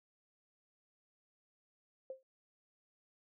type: tone with exponential decay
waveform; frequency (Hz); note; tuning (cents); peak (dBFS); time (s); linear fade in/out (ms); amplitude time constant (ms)
sine; 526; C5; +9; -38; 2.1-2.23; 2; 28
effects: none